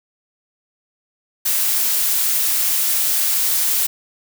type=noise; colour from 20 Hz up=blue; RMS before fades=-18 dBFS; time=1.45-3.87 s; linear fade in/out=10 ms; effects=none